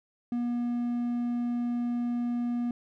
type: tone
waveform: triangle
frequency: 240.3 Hz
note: B3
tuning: 47 cents flat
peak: -25 dBFS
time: 0.32-2.71 s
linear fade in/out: 2 ms
effects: none